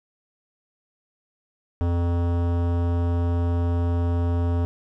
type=tone with hard clipping; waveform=sine; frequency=86.2 Hz; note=F2; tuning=22 cents flat; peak=-22 dBFS; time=1.81-4.65 s; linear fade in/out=0 ms; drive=18 dB; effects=none